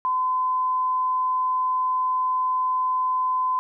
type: tone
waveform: sine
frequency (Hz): 1020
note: C6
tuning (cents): -44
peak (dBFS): -20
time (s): 0.05-3.59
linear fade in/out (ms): 0
effects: none